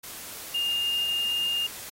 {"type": "tone in noise", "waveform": "sine", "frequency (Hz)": 2821, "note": "F7", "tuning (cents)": 17, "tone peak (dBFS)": -24, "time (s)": [0.54, 1.67], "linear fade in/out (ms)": 10, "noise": "white", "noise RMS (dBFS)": -40, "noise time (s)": [0.03, 1.9], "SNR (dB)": 13, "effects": ["AAC 48 kbps"]}